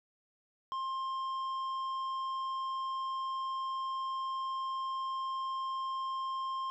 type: tone with tanh clipping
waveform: sine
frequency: 1059 Hz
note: C6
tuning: 21 cents sharp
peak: -35 dBFS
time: 0.72-6.7 s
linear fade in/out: 0 ms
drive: 7 dB
effects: none